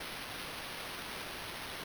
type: noise with sample-and-hold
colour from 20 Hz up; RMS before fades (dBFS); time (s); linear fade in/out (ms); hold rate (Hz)
violet; -43; 0-1.84; 5; 7350
effects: none